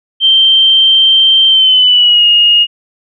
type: tone with pitch glide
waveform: sine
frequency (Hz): 3136 to 2859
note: G7 to F7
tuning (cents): 0 to +40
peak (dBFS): -4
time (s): 0.2-2.67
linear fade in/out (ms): 50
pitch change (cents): -160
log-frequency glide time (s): 1.48-2.26
effects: none